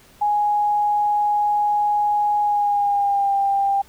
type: tone with pitch glide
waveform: sine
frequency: 830.6 to 794 Hz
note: G#5 to G5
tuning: 0 to +22 cents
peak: -16 dBFS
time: 0.21-3.82 s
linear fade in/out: 10 ms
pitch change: -78 cents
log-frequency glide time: 2.42-3.35 s
effects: pink hiss -51 dBFS RMS until 3.88 s